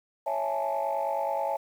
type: chord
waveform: sine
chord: A major seventh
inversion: first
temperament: equal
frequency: 554.4 / 659.3 / 830.6 / 880 Hz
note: C#5 / E5 / G#5 / A5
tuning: 0 / 0 / 0 / 0 cents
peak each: -31 dBFS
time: 0.26-1.57 s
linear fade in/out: 10 ms
effects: tanh soft clip ceiling -20 dBFS + 9-bit